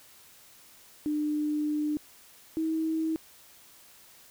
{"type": "tone pair in turn", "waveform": "sine", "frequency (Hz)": [300, 319.7], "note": ["D4", "D#4"], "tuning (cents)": [37, 47], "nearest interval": "minor second", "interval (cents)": 110, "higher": "second", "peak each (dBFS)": -26, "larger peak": "neither", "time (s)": [[1.06, 1.97], [2.57, 3.16]], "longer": "first", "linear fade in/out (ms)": 0, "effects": ["white hiss -55 dBFS RMS until 4.3 s"]}